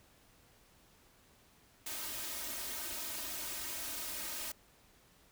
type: noise with comb filter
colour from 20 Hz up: white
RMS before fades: -41 dBFS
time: 1.86-4.52 s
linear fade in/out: 5 ms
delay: 3.2 ms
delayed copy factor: +0.95
effects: pink hiss -65 dBFS RMS until 5.31 s